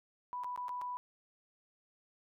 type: tone with dropouts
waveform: sine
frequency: 988 Hz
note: B5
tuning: in tune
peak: -37 dBFS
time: 0.33-0.97 s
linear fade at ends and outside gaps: 0 ms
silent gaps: 0.436-0.444 / 0.561-0.576 / 0.683-0.692 / 0.814-0.818 s
effects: none